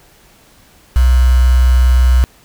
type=tone with quantisation; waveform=sine; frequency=62.7 Hz; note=B1; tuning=27 cents sharp; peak=-6 dBFS; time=0.96-2.24 s; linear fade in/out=0 ms; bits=4; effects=pink hiss -47 dBFS RMS until 2.44 s